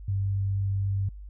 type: tone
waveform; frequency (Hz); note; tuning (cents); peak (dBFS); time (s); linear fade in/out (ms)
sine; 98.2; G2; +4; -24; 0.08-1.09; 5
effects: added 50 Hz sine -39 dBFS peak until 1.29 s